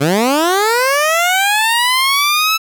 15% pulse linear sweep, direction up, 130.81 to 1318.5 Hz, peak -5 dBFS, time 0-2.58 s, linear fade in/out 20 ms, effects none

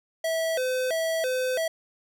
square tone with vibrato, 577 Hz, D5, 31 cents flat, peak -25 dBFS, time 0.24-1.68 s, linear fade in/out 5 ms, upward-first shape square, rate 1.5 Hz, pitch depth 210 cents each way, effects none

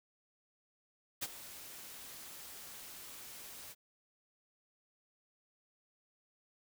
white noise with ADSR envelope, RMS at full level -36 dBFS, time 1.21-3.75 s, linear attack 19 ms, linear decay 39 ms, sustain -14 dB, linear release 38 ms, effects none

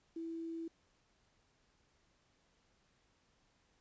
sine tone with quantisation, 329.6 Hz, E4, in tune, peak -40 dBFS, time 0.16-0.68 s, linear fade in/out 5 ms, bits 11, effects pink hiss -74 dBFS RMS until 3.8 s + resampled to 16000 Hz

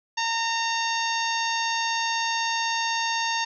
harmonic tone, 916 Hz, A#5, 31 cents flat, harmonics 1 / 2 / 3 / 4 / 5 / 6 / 7, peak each -27 / -30 / -32 / -33 / -34 / -35 / -35 dBFS, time 0.17-3.45 s, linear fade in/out 10 ms, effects none

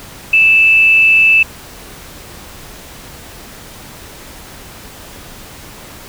sine tone with amplitude modulation, 2637 Hz, E7, in tune, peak -4 dBFS, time 0.33-1.43 s, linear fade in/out 5 ms, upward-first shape sine, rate 236 Hz, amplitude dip 30%, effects pink hiss -34 dBFS RMS until 6.08 s

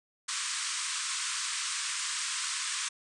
white band-pass noise, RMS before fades -34 dBFS, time 0.28-2.89 s, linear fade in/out 10 ms, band 1000 to 9200 Hz, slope 96 dB/octave, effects none

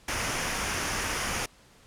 pink noise with comb filter, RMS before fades -30 dBFS, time 0.08-1.46 s, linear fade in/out 5 ms, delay 0.25 ms, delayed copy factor -0.5, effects pink hiss -57 dBFS RMS until 1.86 s + low-pass 10000 Hz 12 dB/octave

